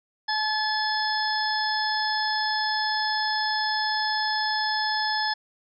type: harmonic tone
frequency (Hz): 861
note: A5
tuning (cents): -38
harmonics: 1 / 2 / 4 / 5 / 6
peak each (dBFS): -27 / -28 / -36 / -35 / -29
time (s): 0.28-5.34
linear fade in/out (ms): 10
effects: none